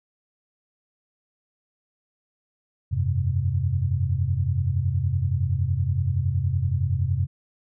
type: chord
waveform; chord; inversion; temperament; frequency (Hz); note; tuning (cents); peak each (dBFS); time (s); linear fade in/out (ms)
sine; F suspended second; none; equal; 87.31 / 98 / 130.81; F2 / G2 / C3; 0 / 0 / 0; -25; 2.91-7.27; 20
effects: none